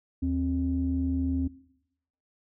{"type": "tone pair together", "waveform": "sine", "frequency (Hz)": [78.07, 265.5], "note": ["D#2", "C4"], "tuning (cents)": [6, 25], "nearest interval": "octave + major sixth", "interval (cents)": 2119, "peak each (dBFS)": [-28, -26], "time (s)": [0.22, 1.48], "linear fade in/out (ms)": 10, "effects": ["noise-tail reverb RT60 0.8 s tail -20 dB re dry", "tanh soft clip ceiling -17 dBFS"]}